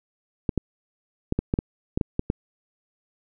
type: clicks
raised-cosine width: 3 ms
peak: -9 dBFS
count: 10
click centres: 0.492 / 0.577 / 1.324 / 1.39 / 1.539 / 1.589 / 1.975 / 2.012 / 2.194 / 2.301 s
effects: none